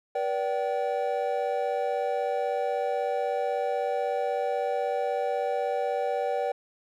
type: tone cluster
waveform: triangle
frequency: 481.8 / 578 / 769 Hz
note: B4 / D5 / G5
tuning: -43 / -28 / -33 cents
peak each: -28 dBFS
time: 0.15-6.52 s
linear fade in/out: 5 ms
effects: none